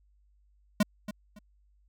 square tone with echo, 208.1 Hz, G#3, 4 cents sharp, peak -21 dBFS, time 0.8-0.83 s, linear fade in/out 5 ms, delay 280 ms, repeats 2, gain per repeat -13 dB, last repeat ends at 1.39 s, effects added 50 Hz sine -62 dBFS peak until 1.88 s

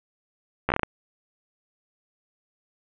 slowing click train, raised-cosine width 0.5 ms, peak -7 dBFS, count 7, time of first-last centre 0.69-0.833 s, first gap 13 ms, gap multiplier 1.24, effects resampled to 8000 Hz + 8-bit

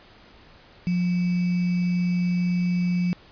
sine tone with sample-and-hold, 177.8 Hz, F3, 31 cents sharp, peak -20 dBFS, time 0.87-3.13 s, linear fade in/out 0 ms, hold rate 2450 Hz, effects pink hiss -51 dBFS RMS until 3.31 s + resampled to 11025 Hz

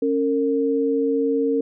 sine tone pair together, 275.8 / 457.6 Hz, C#4 / A#4, -9 / -32 cents, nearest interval major sixth, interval 877 cents, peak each -21 / -20 dBFS, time 0.02-1.61 s, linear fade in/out 5 ms, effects none

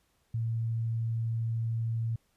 sine tone, 114.1 Hz, A#2, 37 cents flat, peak -28 dBFS, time 0.34-2.16 s, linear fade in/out 5 ms, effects pink hiss -72 dBFS RMS until 2.36 s + resampled to 32000 Hz

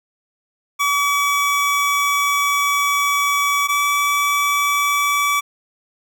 25% pulse tone pair in turn, 1141 / 1148.3 Hz, C#6 / D6, +50 / -39 cents, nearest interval unison, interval 11 cents, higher second, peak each -12 dBFS, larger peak neither, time 0.79-3.68 / 3.68-5.41 s, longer first, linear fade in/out 20 ms, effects none

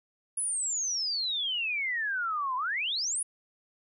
sine exponential two-way sweep, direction down then up, 10530 to 987.8 to 10530 Hz, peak -28 dBFS, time 0.37-3.23 s, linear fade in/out 5 ms, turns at 2.56 s, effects none

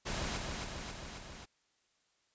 pink noise with echo, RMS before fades -37 dBFS, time 0.05-0.38 s, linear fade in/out 20 ms, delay 270 ms, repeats 4, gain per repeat -3 dB, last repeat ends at 1.46 s, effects white hiss -75 dBFS RMS until 2.34 s + resampled to 16000 Hz

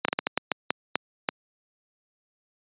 slowing click train, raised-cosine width 0.3 ms, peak -6 dBFS, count 10, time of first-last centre 0.05-1.289 s, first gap 34 ms, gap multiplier 1.33, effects high-pass 200 Hz 12 dB/octave + resampled to 8000 Hz

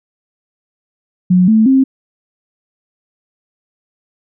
sine tone with pitch steps, 181.6 / 219.7 / 265.9 Hz, F#3 / A3 / C4, -32 / -2 / +28 cents, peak -6 dBFS, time 1.3-1.84 s, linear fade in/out 10 ms, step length 180 ms, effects none

